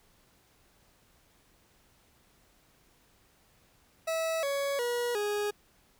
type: tone with pitch steps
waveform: 40% pulse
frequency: 650 / 559.4 / 481.4 / 414.2 Hz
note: E5 / C#5 / B4 / G#4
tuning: -24 / +16 / -44 / -5 cents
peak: -28 dBFS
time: 4.07-5.51 s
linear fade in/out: 10 ms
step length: 360 ms
effects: pink hiss -65 dBFS RMS until 5.99 s